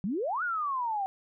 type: exponential two-way sweep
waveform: sine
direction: up then down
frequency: 174.9 to 1488 to 757 Hz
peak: -28 dBFS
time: 0.04-1.06 s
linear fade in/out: 0 ms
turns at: 0.43 s
effects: none